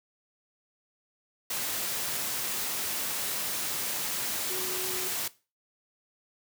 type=tone in noise; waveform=sine; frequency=370 Hz; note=F#4; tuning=in tune; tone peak=-37 dBFS; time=4.5-5.08 s; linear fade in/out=5 ms; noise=white; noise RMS=-32 dBFS; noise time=1.5-5.28 s; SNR=-8 dB; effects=noise-tail reverb RT60 0.3 s tail -18 dB re dry + high-pass 100 Hz 12 dB/octave